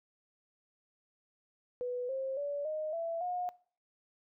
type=tone with pitch steps; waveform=sine; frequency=493.9 / 532.4 / 573.9 / 618.7 / 666.9 / 718.9 Hz; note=B4 / C5 / D5 / D#5 / E5 / F5; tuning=0 / +30 / -40 / -10 / +20 / +50 cents; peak=-33 dBFS; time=1.81-3.49 s; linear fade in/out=0 ms; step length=280 ms; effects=noise-tail reverb RT60 0.5 s tail -22 dB re dry